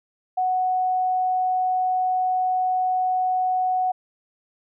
sine tone, 740 Hz, F#5, in tune, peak -19 dBFS, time 0.37-3.92 s, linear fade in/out 10 ms, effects none

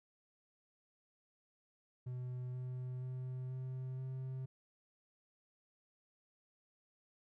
triangle tone with pitch steps, 125.4 / 126.71 / 128.03 / 129.37 / 130.73 Hz, B2 / B2 / C3 / C3 / C3, +27 / +45 / -37 / -19 / -1 cents, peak -38 dBFS, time 2.06-4.46 s, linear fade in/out 10 ms, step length 480 ms, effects none

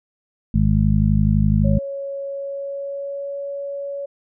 harmonic tone, 51.91 Hz, G#1, in tune, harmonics 1 / 2 / 3 / 4, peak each -19 / -19 / -19 / -19 dBFS, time 0.54-1.79 s, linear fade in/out 5 ms
sine tone with pitch glide, 554.4 to 561.5 Hz, C#5 to C#5, 0 to +22 cents, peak -25 dBFS, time 1.64-4.06 s, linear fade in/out 10 ms, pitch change +22 cents, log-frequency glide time 2.24-3.39 s
effects none

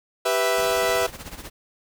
sawtooth chord, E minor, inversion first, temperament equal, 392 / 493.9 / 659.3 Hz, G4 / B4 / E5, 0 / 0 / 0 cents, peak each -23 / -20 / -19 dBFS, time 0.25-1.07 s, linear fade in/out 10 ms
pink noise with tremolo, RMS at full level -36 dBFS, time 0.57-1.5 s, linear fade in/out 10 ms, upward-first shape sine, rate 16 Hz, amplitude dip 70%
effects none

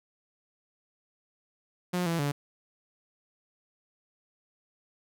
sawtooth tone with pitch steps, 179 / 167.2 / 143.6 Hz, F3 / E3 / D3, +43 / +25 / -39 cents, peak -23 dBFS, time 1.93-2.32 s, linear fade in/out 10 ms, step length 130 ms, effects none

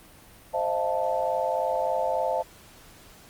sine chord, F dominant seventh, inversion second, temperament equal with one note detuned, 523.3 / 622.3 / 685.7 / 880 Hz, C5 / Eb5 / F5 / A5, 0 / 0 / -32 / 0 cents, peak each -29 dBFS, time 0.53-2.43 s, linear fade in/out 20 ms, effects pink hiss -51 dBFS RMS until 3.29 s + Opus 32 kbps

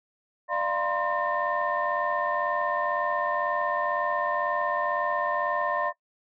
sine tone cluster, 596 / 692 / 967 / 1049 / 1814 Hz, D5 / F5 / B5 / C6 / A#6, +25 / -16 / -37 / +4 / -48 cents, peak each -30 / -31 / -34 / -28 / -32 dBFS, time 0.48-5.93 s, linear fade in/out 50 ms, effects noise-tail reverb RT60 0.1 s tail -20 dB re dry + tanh soft clip ceiling -15 dBFS

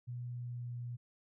sine tone with pitch glide, 122.1 to 120.91 Hz, B2 to B2, -19 to -36 cents, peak -39 dBFS, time 0.07-0.97 s, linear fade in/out 20 ms, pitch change -17 cents, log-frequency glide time 0.28-0.76 s, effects none

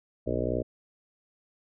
harmonic tone, 61.4 Hz, B1, 9 cents flat, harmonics 1 / 2 / 4 / 5 / 6 / 7 / 8 / 9 / 10, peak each -35 / -35 / -35 / -35 / -35 / -35 / -35 / -35 / -35 dBFS, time 0.26-0.63 s, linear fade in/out 20 ms, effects none

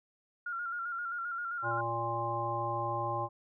sine tone with vibrato, 1396.9 Hz, F6, in tune, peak -34 dBFS, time 0.46-1.81 s, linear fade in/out 5 ms, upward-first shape square, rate 7.6 Hz, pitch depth 39 cents each way
harmonic tone, 116.54 Hz, A#2, in tune, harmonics 1 / 3 / 5 / 7 / 9, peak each -39 / -41 / -39 / -36 / -35 dBFS, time 1.62-3.29 s, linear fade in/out 50 ms
effects none

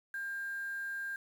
sine tone with quantisation, 1600 Hz, G6, 35 cents sharp, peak -36 dBFS, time 0.14-1.16 s, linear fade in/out 2 ms, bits 9, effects none

